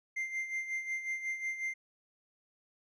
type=tone with tremolo; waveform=triangle; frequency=2093 Hz; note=C7; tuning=in tune; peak=-30 dBFS; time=0.16-1.74 s; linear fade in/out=10 ms; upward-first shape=sine; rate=5.5 Hz; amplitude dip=65%; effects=resampled to 22050 Hz